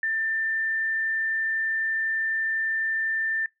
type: tone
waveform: sine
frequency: 1786 Hz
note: A6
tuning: 25 cents sharp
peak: -23 dBFS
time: 0.03-3.46 s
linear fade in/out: 2 ms
effects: noise-tail reverb RT60 0.2 s tail -26 dB re dry